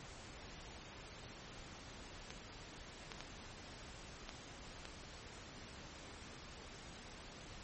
clicks, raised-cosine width 0.2 ms, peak -28 dBFS, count 5, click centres 2.305 / 3.118 / 3.206 / 4.292 / 4.854 s, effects pink hiss -53 dBFS RMS until 7.63 s + MP3 32 kbps

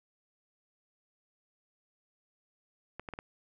clicks, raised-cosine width 0.5 ms, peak -25 dBFS, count 4, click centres 2.996 / 3.088 / 3.137 / 3.189 s, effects none

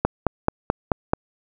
click train, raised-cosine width 1 ms, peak -3 dBFS, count 6, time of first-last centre 0.05-1.135 s, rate 4.61 Hz, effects none

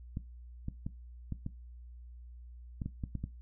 clicks, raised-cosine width 5 ms, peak -24 dBFS, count 10, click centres 0.171 / 0.684 / 0.865 / 1.323 / 1.464 / 2.818 / 2.86 / 3.038 / 3.153 / 3.24 s, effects noise-tail reverb RT60 0.2 s tail -17 dB re dry + added 60 Hz sine -47 dBFS peak until 3.41 s

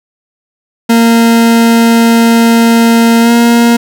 40% pulse tone with pitch glide, 230.6 to 234.8 Hz, A#3 to A#3, -19 to +13 cents, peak -3 dBFS, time 0.89-3.77 s, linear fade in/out 10 ms, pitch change +32 cents, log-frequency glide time 3.21-3.31 s, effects none

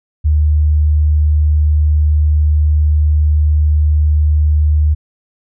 sine tone, 75.6 Hz, D#2, 49 cents flat, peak -8 dBFS, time 0.24-4.95 s, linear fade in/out 20 ms, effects none

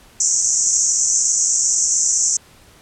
white band-pass noise, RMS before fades -17 dBFS, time 0.2-2.37 s, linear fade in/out 5 ms, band 5800 to 7700 Hz, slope 96 dB/octave, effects pink hiss -48 dBFS RMS until 2.81 s + low-pass 12000 Hz 12 dB/octave

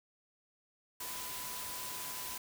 sine tone in noise, 1000 Hz, B5, 21 cents sharp, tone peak -49 dBFS, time 1-2.38 s, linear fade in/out 5 ms, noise white, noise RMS -42 dBFS, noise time 1-2.38 s, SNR -10 dB, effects none

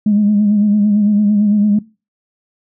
sine tone with vibrato, 207.6 Hz, G#3, in tune, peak -8 dBFS, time 0.06-1.79 s, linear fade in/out 5 ms, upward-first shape sine, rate 8.9 Hz, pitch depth 45 cents each way, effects noise-tail reverb RT60 0.3 s tail -21 dB re dry + tanh soft clip ceiling -4 dBFS

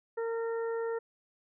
harmonic tone, 458.2 Hz, A#4, 30 cents flat, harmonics 1 / 2 / 3 / 4, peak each -31 / -43 / -45 / -48 dBFS, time 0.17-0.99 s, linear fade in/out 10 ms, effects none

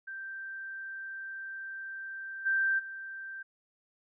sine tone with level steps, 1568 Hz, G6, in tune, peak -38 / -25 / -39 dBFS, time 0.07-3.43 s, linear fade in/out 10 ms, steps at 2.45 / 2.78 s, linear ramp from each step 20 ms, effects none

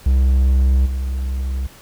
triangle tone with level steps, 65.41 Hz, C2, in tune, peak -9 / -17 dBFS, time 0.06-1.67 s, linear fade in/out 5 ms, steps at 0.85 s, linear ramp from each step 20 ms, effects pink hiss -44 dBFS RMS until 1.81 s

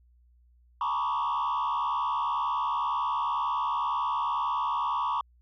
sine tone with frequency modulation, 1041 Hz, C6, 9 cents flat, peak -23 dBFS, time 0.81-5.21 s, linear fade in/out 2 ms, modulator 71 Hz, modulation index 2, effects tanh soft clip ceiling -25 dBFS + added 60 Hz sine -58 dBFS peak until 5.41 s

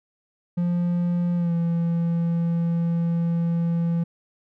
triangle tone with pitch glide, 174.61 to 168.76 Hz, F3 to E3, 0 to +41 cents, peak -18 dBFS, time 0.57-4.04 s, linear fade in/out 10 ms, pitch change -59 cents, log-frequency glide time 1.36-1.53 s, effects none

